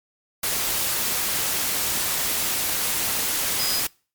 sine tone in noise, 4978 Hz, D#8, in tune, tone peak -25 dBFS, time 3.59-3.8 s, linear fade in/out 5 ms, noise white, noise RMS -24 dBFS, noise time 0.43-3.87 s, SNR -4 dB, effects noise-tail reverb RT60 0.4 s tail -26 dB re dry + MP3 96 kbps

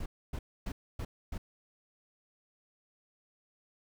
brown noise bursts, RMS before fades -37 dBFS, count 5, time 0-1.38 s, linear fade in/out 5 ms, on 60 ms, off 270 ms, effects none

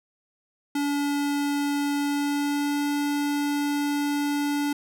square tone with pitch glide, 286.6 to 289.1 Hz, D4 to D4, -42 to -27 cents, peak -24 dBFS, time 0.75-4.73 s, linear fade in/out 5 ms, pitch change +15 cents, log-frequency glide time 2-2.86 s, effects none

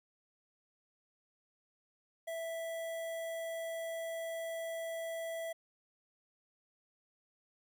square tone with notch filter, 659.3 Hz, E5, in tune, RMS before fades -40 dBFS, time 2.27-5.53 s, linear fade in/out 10 ms, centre 4800 Hz, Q 1.4, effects 12-bit

